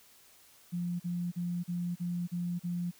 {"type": "tone bursts", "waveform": "sine", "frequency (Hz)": 175, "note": "F3", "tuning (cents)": 4, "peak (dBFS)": -31, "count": 7, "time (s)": [0.72, 2.914], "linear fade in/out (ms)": 20, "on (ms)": 280, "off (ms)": 39, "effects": ["white hiss -60 dBFS RMS until 2.99 s"]}